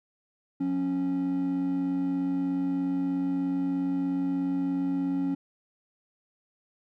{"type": "tone pair together", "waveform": "triangle", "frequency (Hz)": [178.54, 275.4], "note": ["F3", "C#4"], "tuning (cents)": [38, -11], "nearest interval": "minor sixth", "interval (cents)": 751, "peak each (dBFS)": [-31, -23], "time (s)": [0.6, 5.35], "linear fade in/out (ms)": 10, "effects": ["tanh soft clip ceiling -19 dBFS"]}